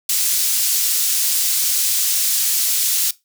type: high-pass noise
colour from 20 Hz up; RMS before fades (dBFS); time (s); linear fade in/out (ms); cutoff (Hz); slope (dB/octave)
pink; -18; 0.09-3.11; 5; 5700; 12
effects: noise-tail reverb RT60 0.2 s tail -19 dB re dry